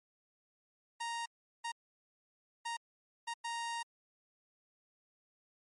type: tone bursts at uneven times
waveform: sawtooth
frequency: 932.3 Hz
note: A#5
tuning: in tune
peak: -33 dBFS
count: 5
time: 1-1.26 / 1.64-1.72 / 2.65-2.77 / 3.27-3.34 / 3.44-3.83 s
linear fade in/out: 10 ms
effects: MP3 48 kbps